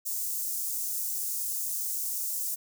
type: high-pass noise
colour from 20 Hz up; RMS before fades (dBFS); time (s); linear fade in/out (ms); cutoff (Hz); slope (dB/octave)
white; -32; 0.05-2.56; 20; 6500; 24
effects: none